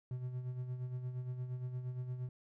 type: tone with tremolo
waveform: triangle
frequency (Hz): 125.8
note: B2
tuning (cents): +32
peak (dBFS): -34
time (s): 0.11-2.29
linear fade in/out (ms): 2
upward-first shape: sine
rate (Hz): 8.6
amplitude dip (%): 55
effects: none